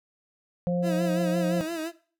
harmonic tone, 176.5 Hz, F3, 19 cents sharp, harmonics 1 / 3 / 4, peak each -24 / -28 / -40 dBFS, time 0.67-1.61 s, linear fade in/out 0 ms
30% pulse tone with vibrato, 326.1 Hz, E4, 19 cents flat, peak -27 dBFS, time 0.82-1.92 s, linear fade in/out 50 ms, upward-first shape sine, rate 5.8 Hz, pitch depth 76 cents each way
effects noise-tail reverb RT60 0.4 s tail -17 dB re dry

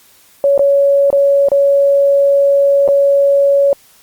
sine tone with dropouts, 560 Hz, C#5, 18 cents sharp, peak -7 dBFS, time 0.44-3.73 s, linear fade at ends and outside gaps 1 ms, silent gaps 0.578-0.593 / 1.103-1.128 / 1.486-1.517 / 2.878-2.886 s, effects white hiss -47 dBFS RMS until 4.02 s + Opus 48 kbps

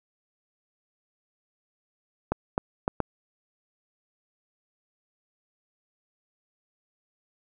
clicks, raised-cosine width 1 ms, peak -10 dBFS, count 4, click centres 2.32 / 2.579 / 2.879 / 3.003 s, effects none

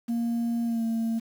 sine tone with pitch glide, 233.8 to 227 Hz, A#3 to A#3, +5 to -46 cents, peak -22 dBFS, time 0.08-1.2 s, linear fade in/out 20 ms, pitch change -51 cents, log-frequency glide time 0.65-0.83 s, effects tanh soft clip ceiling -23 dBFS + 8-bit

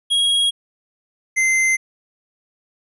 square tone pair in turn, 3294 / 2075 Hz, G#7 / C7, -15 / -15 cents, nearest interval minor sixth, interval 800 cents, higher first, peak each -15 dBFS, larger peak neither, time 0.1-0.51 / 1.36-1.77 s, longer neither, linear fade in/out 20 ms, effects resampled to 24000 Hz

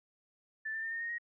sine tone with pitch steps, 1760 / 1783.5 / 1807.4 / 1831.6 / 1856.1 / 1880.9 Hz, A6 / A6 / A6 / A#6 / A#6 / A#6, 0 / +23 / +46 / -31 / -8 / +15 cents, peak -35 dBFS, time 0.65-1.184 s, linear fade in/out 10 ms, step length 89 ms, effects none

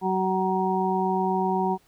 harmonic tone, 188 Hz, F#3, 28 cents sharp, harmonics 1 / 2 / 4 / 5, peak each -27 / -27 / -27 / -27 dBFS, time 0.01-1.78 s, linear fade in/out 50 ms, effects pink hiss -62 dBFS RMS until 1.87 s

